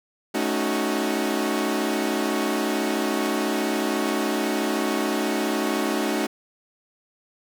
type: chord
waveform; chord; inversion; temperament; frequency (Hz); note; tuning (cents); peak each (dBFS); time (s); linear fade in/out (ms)
sawtooth; D# half-diminished seventh; second; equal with one note detuned; 217.2 / 277.2 / 311.1 / 370; A3 / C#4 / D#4 / F#4; -22 / 0 / 0 / 0; -24; 0.34-6.27; 10
effects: none